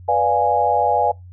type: chord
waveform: sine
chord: B diminished seventh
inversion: none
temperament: equal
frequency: 493.9 / 587.3 / 698.5 / 830.6 Hz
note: B4 / D5 / F5 / Ab5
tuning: 0 / 0 / 0 / 0 cents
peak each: -22 / -22 / -20 / -17 dBFS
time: 0.08-1.12 s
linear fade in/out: 10 ms
effects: noise-tail reverb RT60 0.2 s tail -24 dB re dry + added 90 Hz sine -37 dBFS peak until 1.32 s